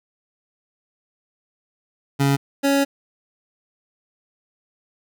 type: tone pair in turn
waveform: 25% pulse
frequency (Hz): 139.1 / 278.2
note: C#3 / C#4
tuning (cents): +6 / +6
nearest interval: octave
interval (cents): 1200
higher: second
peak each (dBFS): -12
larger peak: neither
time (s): 2.19-2.37 / 2.63-2.85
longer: second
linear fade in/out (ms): 20
effects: none